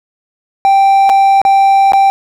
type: tone with dropouts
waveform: triangle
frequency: 784 Hz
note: G5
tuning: in tune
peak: -3 dBFS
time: 0.65-2.1 s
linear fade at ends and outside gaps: 0 ms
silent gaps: 1.093-1.098 / 1.416-1.451 / 1.921-1.934 s
effects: none